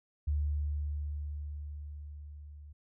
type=tone with level ramp; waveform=sine; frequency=73.7 Hz; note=D2; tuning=7 cents sharp; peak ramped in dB=-27 to -47 dBFS; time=0.27-2.73 s; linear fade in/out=10 ms; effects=none